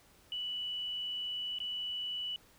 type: tone with dropouts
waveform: sine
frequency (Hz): 2960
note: F#7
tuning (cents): 0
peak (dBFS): -35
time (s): 0.32-2.36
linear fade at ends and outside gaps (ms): 1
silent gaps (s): 1.586-1.602
effects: pink hiss -63 dBFS RMS until 2.58 s